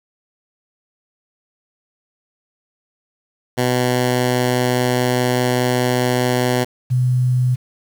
10% pulse / sine tone pair in turn, 124.9 / 125.7 Hz, B2 / B2, +20 / +31 cents, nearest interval unison, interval 11 cents, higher second, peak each -7 / -13 dBFS, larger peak first, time 3.57-6.65 / 6.9-7.56 s, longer first, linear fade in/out 20 ms, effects 7-bit

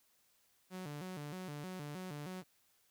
sawtooth tone with vibrato, 164.81 Hz, E3, in tune, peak -39 dBFS, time 0.7-2.44 s, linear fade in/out 50 ms, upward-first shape square, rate 3.2 Hz, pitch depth 200 cents each way, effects white hiss -73 dBFS RMS until 2.9 s

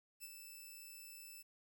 5% pulse tone with ADSR envelope, 2637 Hz, E7, in tune, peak -37 dBFS, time 0.2-1.43 s, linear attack 38 ms, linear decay 35 ms, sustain -6 dB, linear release 18 ms, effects 12-bit

